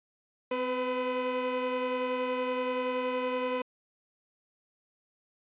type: tone pair together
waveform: 30% pulse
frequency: 256.4 / 502.2 Hz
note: C4 / B4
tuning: -35 / +29 cents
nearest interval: octave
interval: 1164 cents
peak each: -33 / -27 dBFS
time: 0.51-3.62 s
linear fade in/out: 5 ms
effects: resampled to 8000 Hz

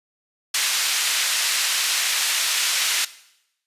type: band-pass noise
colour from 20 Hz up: pink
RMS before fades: -22 dBFS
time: 0.54-3.05 s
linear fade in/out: 5 ms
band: 2200 to 10000 Hz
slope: 12 dB/octave
effects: noise-tail reverb RT60 0.8 s tail -17 dB re dry + resampled to 32000 Hz

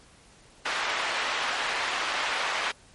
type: band-pass noise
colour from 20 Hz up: pink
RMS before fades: -29 dBFS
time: 0.65-2.72 s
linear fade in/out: 10 ms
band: 930 to 3200 Hz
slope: 12 dB/octave
effects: pink hiss -55 dBFS RMS until 2.94 s + MP3 48 kbps

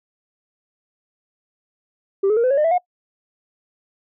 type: tone with pitch steps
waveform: sine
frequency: 392 / 427.5 / 466.2 / 508.4 / 554.4 / 604.5 / 659.3 / 718.9 Hz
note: G4 / A4 / A#4 / C5 / C#5 / D5 / E5 / F5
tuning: 0 / -50 / 0 / -50 / 0 / +50 / 0 / +50 cents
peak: -12 dBFS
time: 2.23-2.782 s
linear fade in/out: 10 ms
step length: 69 ms
effects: noise-tail reverb RT60 0.1 s tail -24 dB re dry + tanh soft clip ceiling -12 dBFS

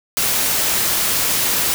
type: noise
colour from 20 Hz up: white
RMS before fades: -18 dBFS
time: 0.17-1.74 s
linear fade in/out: 0 ms
effects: none

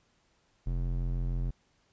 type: tone with band-pass filter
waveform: square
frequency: 43.33 Hz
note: F1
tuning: 13 cents flat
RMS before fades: -31 dBFS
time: 0.66-1.51 s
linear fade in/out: 10 ms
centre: 88 Hz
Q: 1.2
effects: pink hiss -70 dBFS RMS until 1.92 s + resampled to 16000 Hz

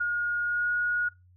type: tone with pitch glide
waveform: sine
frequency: 1432 to 1447 Hz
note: F6 to F#6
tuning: +43 to -39 cents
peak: -24 dBFS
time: 0-1.09 s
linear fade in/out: 10 ms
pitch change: +18 cents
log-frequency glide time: 0.43-0.72 s
effects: noise-tail reverb RT60 0.2 s tail -21 dB re dry + added 90 Hz sine -55 dBFS peak until 1.36 s

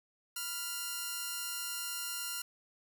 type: tone pair together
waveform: 5% pulse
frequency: 987.8 / 1396.9 Hz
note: B5 / F6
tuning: 0 / 0 cents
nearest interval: tritone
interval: 600 cents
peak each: -36 / -25 dBFS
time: 0.36-2.42 s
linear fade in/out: 5 ms
effects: none

